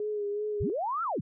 sine tone with vibrato, 415.6 Hz, G#4, 1 cent sharp, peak -29 dBFS, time 0-0.7 s, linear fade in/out 2 ms, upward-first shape sine, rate 2.7 Hz, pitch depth 38 cents each way
sine linear two-way sweep, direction up then down, 35.17 to 1396.9 to 82.3 Hz, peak -28 dBFS, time 0.6-1.21 s, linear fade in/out 10 ms, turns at 1.03 s
effects none

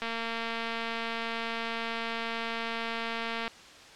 click train, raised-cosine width 0.3 ms, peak -18 dBFS, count 793, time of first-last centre 0.02-3.479 s, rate 229 Hz, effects white hiss -50 dBFS RMS until 3.95 s + low-pass 5000 Hz 12 dB/octave

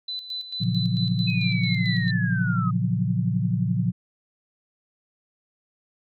sine tone with tremolo, 4004 Hz, B7, 23 cents sharp, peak -28 dBFS, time 0.08-2.11 s, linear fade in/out 5 ms, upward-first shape square, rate 4.5 Hz, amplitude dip 65%
sine chord, Gb major seventh, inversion first, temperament just, 115.62 / 138.75 / 173.43 / 185 Hz, Bb2 / Db3 / F3 / Gb3, -14 / +2 / -12 / 0 cents, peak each -25 / -28 / -25 / -28 dBFS, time 0.6-3.92 s, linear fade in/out 20 ms
sine linear sweep, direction down, 2559 to 1237 Hz, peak -28 dBFS, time 1.27-2.71 s, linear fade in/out 10 ms
effects none

